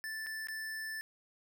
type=tone with dropouts; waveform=square; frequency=1760 Hz; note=A6; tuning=in tune; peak=-39 dBFS; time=0.04-1.01 s; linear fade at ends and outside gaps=0 ms; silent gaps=0.263-0.268 / 0.471-0.485 s; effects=none